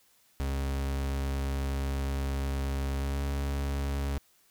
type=tone with pitch glide; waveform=40% pulse; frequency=68.4 to 69.64 Hz; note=C#2 to C#2; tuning=-23 to +9 cents; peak=-28 dBFS; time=0.4-4.18 s; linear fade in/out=0 ms; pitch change=+32 cents; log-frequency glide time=2.95-3.23 s; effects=white hiss -65 dBFS RMS until 4.5 s